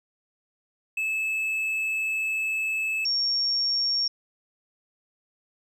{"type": "tone pair in turn", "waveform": ["triangle", "sine"], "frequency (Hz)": [2607, 5524], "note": ["E7", "F8"], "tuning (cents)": [-20, -20], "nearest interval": "octave + minor second", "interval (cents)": 1300, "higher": "second", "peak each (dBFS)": [-23, -22], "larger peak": "second", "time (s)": [[0.97, 3.05], [3.05, 4.08]], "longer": "first", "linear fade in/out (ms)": 5, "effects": []}